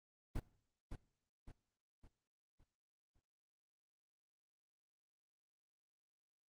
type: noise with echo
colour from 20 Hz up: brown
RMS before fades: -39 dBFS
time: 0.35-0.4 s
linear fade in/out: 10 ms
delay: 560 ms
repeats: 5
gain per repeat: -7 dB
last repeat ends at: 3.2 s
effects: noise-tail reverb RT60 0.6 s tail -21 dB re dry + Opus 24 kbps